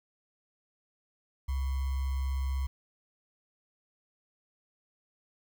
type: tone with sample-and-hold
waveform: sine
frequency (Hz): 67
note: C2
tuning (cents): +42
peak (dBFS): -28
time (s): 1.48-2.67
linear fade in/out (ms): 10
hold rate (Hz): 1050
effects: none